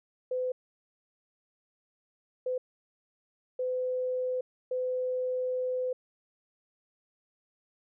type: tone bursts at uneven times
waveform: sine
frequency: 507 Hz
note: B4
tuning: 45 cents sharp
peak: -28 dBFS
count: 4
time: 0.31-0.52 / 2.46-2.58 / 3.59-4.41 / 4.71-5.93 s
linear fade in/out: 5 ms
effects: none